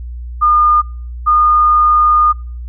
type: tone pair in turn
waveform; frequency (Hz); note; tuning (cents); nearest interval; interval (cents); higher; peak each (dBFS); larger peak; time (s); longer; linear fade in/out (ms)
sine; 1214 / 1221; D#6 / D#6; -43 / -33; unison; 10; second; -7; neither; 0.41-0.82 / 1.26-2.33; second; 20
effects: noise-tail reverb RT60 0.5 s tail -26 dB re dry + added 60 Hz sine -23 dBFS peak until 2.68 s